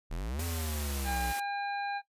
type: exponential two-way sweep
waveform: square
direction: up then down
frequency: 36.15 to 85.9 to 59.9 Hz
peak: -34 dBFS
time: 0.1-1.33 s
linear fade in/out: 20 ms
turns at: 0.43 s
type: high-pass noise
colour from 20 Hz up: white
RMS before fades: -40 dBFS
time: 0.39-1.4 s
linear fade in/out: 5 ms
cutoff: 200 Hz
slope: 48 dB/octave
type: clicks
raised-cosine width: 2 ms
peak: -31 / -39 dBFS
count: 2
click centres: 0.394 / 0.473 s
type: harmonic tone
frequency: 806 Hz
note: G5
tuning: 48 cents sharp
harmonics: 1 / 2 / 3 / 5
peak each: -33 / -39 / -43 / -47 dBFS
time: 1.04-2.02 s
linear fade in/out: 50 ms
effects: noise-tail reverb RT60 0.1 s tail -18 dB re dry + resampled to 32000 Hz